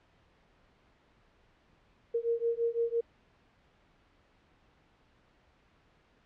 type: beating tone pair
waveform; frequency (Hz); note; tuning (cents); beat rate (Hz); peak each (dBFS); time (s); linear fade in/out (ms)
sine; 462.5 / 468.4; A#4 / A#4; -14 / +8; 5.9; -31; 2.14-3.01; 10
effects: pink hiss -66 dBFS RMS until 6.25 s + low-pass 3000 Hz 12 dB/octave